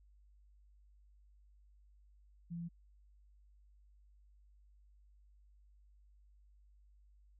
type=tone; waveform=sine; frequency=170 Hz; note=F3; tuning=46 cents flat; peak=-40 dBFS; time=2.5-2.69 s; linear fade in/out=20 ms; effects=added 50 Hz sine -62 dBFS peak until 7.39 s